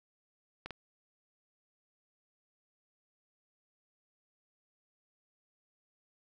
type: clicks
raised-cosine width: 0.3 ms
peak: -25 dBFS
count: 2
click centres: 0.66 / 0.707 s
effects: none